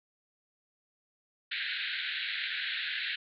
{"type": "band-pass noise", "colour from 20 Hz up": "pink", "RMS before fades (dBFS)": -35, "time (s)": [1.51, 3.16], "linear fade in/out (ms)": 10, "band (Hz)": [1500, 4200], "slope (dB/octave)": 96, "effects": []}